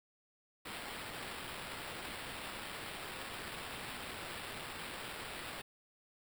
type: noise with sample-and-hold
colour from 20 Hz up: violet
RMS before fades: -45 dBFS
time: 0.65-5.62 s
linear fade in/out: 10 ms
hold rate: 6300 Hz
effects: none